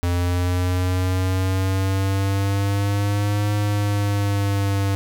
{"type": "linear two-way sweep", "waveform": "square", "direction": "up then down", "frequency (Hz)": [87.31, 103.83, 98.2], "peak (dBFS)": -19, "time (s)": [0.03, 4.95], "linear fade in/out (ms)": 0, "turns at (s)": 3.53, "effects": []}